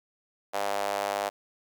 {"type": "tone with high-pass filter", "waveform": "sawtooth", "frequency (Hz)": 100.8, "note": "G2", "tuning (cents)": 49, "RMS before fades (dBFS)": -30, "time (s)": [0.53, 1.3], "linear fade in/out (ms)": 20, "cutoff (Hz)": 660, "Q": 3, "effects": []}